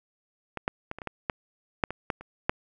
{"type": "clicks", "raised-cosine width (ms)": 0.5, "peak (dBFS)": [-18, -11, -18, -24, -23, -17, -11, -7, -18, -12, -28, -7], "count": 12, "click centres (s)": [0.573, 0.679, 0.914, 0.986, 1.018, 1.073, 1.298, 1.838, 1.906, 2.102, 2.21, 2.495], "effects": []}